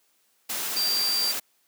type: tone in noise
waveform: sine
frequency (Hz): 4713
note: D8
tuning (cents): +5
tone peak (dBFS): -23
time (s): 0.76-1.32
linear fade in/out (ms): 10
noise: white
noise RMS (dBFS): -30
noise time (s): 0.49-1.4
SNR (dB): +4
effects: white hiss -67 dBFS RMS until 1.67 s + high-pass 200 Hz 12 dB/octave